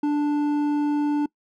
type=tone with hard clipping; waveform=triangle; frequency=293.7 Hz; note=D4; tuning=in tune; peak=-21 dBFS; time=0.03-1.26 s; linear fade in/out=5 ms; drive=10 dB; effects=noise-tail reverb RT60 0.1 s tail -23 dB re dry